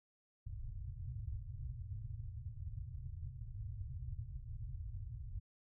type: low-pass noise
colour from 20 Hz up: white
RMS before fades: -45 dBFS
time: 0.46-5.4 s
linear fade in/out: 10 ms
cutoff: 130 Hz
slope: 96 dB/octave
effects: none